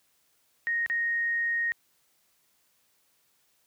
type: tone with dropouts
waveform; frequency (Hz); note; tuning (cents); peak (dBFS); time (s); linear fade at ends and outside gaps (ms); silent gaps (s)
sine; 1864.7; A#6; 0; -25; 0.67-1.72; 0; 0.862-0.899
effects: white hiss -69 dBFS RMS until 3.66 s + high-pass 60 Hz 12 dB/octave